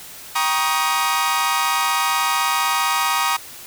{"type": "chord", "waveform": "sawtooth", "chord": "Eb dominant seventh", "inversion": "first", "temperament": "equal with one note detuned", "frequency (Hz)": [784, 947.5, 1108.7, 1244.5], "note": ["G5", "Bb5", "Db6", "Eb6"], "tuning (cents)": [0, 28, 0, 0], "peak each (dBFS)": [-23, -18, -21, -18], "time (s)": [0.35, 3.37], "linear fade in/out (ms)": 10, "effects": ["white hiss -38 dBFS RMS until 3.66 s"]}